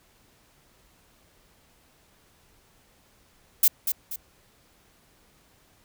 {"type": "noise with echo", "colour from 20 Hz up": "violet", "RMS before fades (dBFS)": -17, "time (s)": [3.63, 3.68], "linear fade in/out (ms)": 5, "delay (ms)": 240, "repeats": 2, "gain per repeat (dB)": -8, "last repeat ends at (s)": 4.16, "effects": ["pink hiss -61 dBFS RMS until 5.84 s"]}